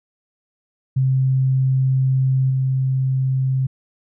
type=tone with level steps; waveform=sine; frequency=131.8 Hz; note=C3; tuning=13 cents sharp; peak=-14 / -16 dBFS; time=0.96-3.67 s; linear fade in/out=10 ms; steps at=2.5 s; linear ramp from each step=5 ms; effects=none